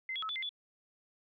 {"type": "tone with pitch steps", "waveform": "sine", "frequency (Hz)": [2067, 3352, 1292, 3471, 2080, 3446], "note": ["C7", "G#7", "E6", "A7", "C7", "A7"], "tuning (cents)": [-22, 15, -35, -24, -11, -37], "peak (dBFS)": -35, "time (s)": [0.09, 0.492], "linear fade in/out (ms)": 2, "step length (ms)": 67, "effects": []}